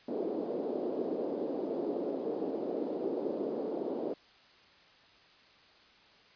white band-pass noise, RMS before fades -35 dBFS, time 0.08-4.14 s, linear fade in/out 5 ms, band 280 to 480 Hz, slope 24 dB/octave, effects white hiss -60 dBFS RMS until 6.35 s + resampled to 11025 Hz

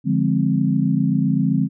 sine chord, D half-diminished seventh, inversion none, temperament equal, 146.83 / 174.61 / 207.7 / 261.6 Hz, D3 / F3 / Ab3 / C4, 0 / 0 / 0 / 0 cents, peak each -21 dBFS, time 0.04-1.69 s, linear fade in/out 50 ms, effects none

